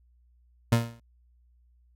30% pulse tone with exponential decay, 116.54 Hz, A#2, in tune, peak -14 dBFS, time 0.72-1 s, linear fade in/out 5 ms, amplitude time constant 60 ms, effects added 60 Hz sine -59 dBFS peak until 1.95 s + AAC 48 kbps

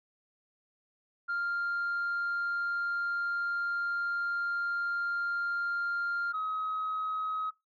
sine tone pair in turn, 1396.9 / 1270.4 Hz, F6 / D#6, 0 / +36 cents, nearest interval major second, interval 164 cents, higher first, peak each -28 / -29 dBFS, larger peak first, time 1.28-6.33 / 6.33-7.51 s, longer first, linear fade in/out 20 ms, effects noise-tail reverb RT60 0.2 s tail -21 dB re dry + tanh soft clip ceiling -27 dBFS

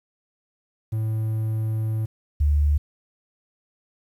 triangle / sine tone pair in turn, 110 / 73.42 Hz, A2 / D2, 0 / 0 cents, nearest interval perfect fifth, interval 700 cents, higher first, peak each -20 / -16 dBFS, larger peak second, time 0.92-2.06 / 2.4-2.78 s, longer first, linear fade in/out 10 ms, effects 9-bit

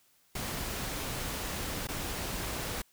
pink noise with dropouts, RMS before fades -36 dBFS, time 0.35-2.82 s, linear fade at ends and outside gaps 5 ms, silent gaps 1.872-1.886 s, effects white hiss -67 dBFS RMS until 2.92 s

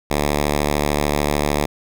5% pulse tone, 73.42 Hz, D2, in tune, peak -6 dBFS, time 0.1-1.66 s, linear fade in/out 10 ms, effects none

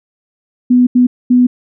sine tone bursts at uneven times, 247.9 Hz, B3, 7 cents sharp, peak -5 dBFS, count 3, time 0.7-0.87 / 0.95-1.07 / 1.3-1.47 s, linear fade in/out 10 ms, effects none

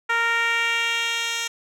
10% pulse tone with band-pass filter sweep, 463.5 Hz, A#4, 10 cents flat, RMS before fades -23 dBFS, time 0.09-1.48 s, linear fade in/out 10 ms, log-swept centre 1500 to 4800 Hz, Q 1.5, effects none

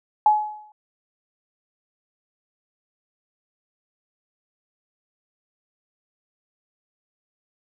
sine tone with exponential decay, 848 Hz, G#5, 36 cents sharp, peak -10 dBFS, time 0.26-0.72 s, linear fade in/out 2 ms, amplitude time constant 99 ms, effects none

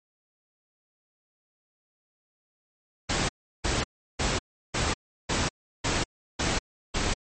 pink noise bursts, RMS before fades -26 dBFS, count 8, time 3.09-7.14 s, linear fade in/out 10 ms, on 200 ms, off 350 ms, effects MP3 32 kbps

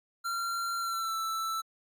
square tone with pitch glide, 1373 to 1323.9 Hz, F6 to E6, -30 to +7 cents, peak -31 dBFS, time 0.24-1.62 s, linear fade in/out 20 ms, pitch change -63 cents, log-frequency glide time 0.78-1.17 s, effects MP3 96 kbps

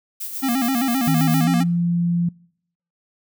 violet noise with tremolo, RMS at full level -28 dBFS, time 0.2-1.45 s, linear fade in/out 10 ms, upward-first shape sine, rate 7.2 Hz, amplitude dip 50%
square tone with vibrato, 252.1 Hz, B3, 36 cents sharp, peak -19 dBFS, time 0.42-1.64 s, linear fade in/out 20 ms, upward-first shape square, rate 7.6 Hz, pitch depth 110 cents each way
sine tone with pitch glide, 159.8 to 172.26 Hz, D#3 to F3, +47 to -23 cents, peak -17 dBFS, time 1.07-2.29 s, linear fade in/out 5 ms, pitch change +130 cents, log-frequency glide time 1.42-1.49 s
effects noise-tail reverb RT60 0.7 s tail -26 dB re dry

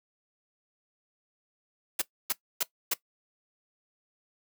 white noise bursts, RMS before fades -27 dBFS, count 4, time 1.99-2.938 s, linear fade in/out 5 ms, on 27 ms, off 280 ms, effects noise-tail reverb RT60 0.1 s tail -18 dB re dry + high-pass 200 Hz 12 dB/octave

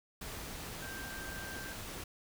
sine tone in noise, 1573 Hz, G6, 6 cents sharp, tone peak -45 dBFS, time 0.82-1.73 s, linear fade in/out 5 ms, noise pink, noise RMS -44 dBFS, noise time 0.21-2.04 s, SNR -4 dB, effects none

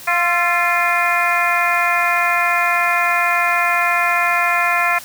harmonic tone with a mistuned harmonic, 349.2 Hz, F4, in tune, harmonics 2 / 3 / 4 / 5 / 6 / 7, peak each -21 / -21 / -21 / -21 / -21 / -21 dBFS, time 0.07-4.99 s, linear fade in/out 10 ms, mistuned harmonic 4, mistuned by -44 cents, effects white hiss -36 dBFS RMS until 5.04 s

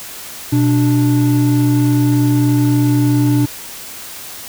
triangle tone pair together, 123.49 / 293.7 Hz, B2 / D4, 0 / 0 cents, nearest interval octave + minor third, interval 1500 cents, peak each -11 dBFS, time 0.52-3.46 s, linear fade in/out 10 ms, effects white hiss -31 dBFS RMS until 4.48 s

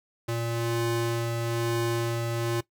35% pulse ring-modulated tone, 233.1 Hz, A#3, in tune, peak -21 dBFS, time 0.28-2.61 s, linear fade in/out 10 ms, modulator 116 Hz, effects noise-tail reverb RT60 0.1 s tail -18 dB re dry

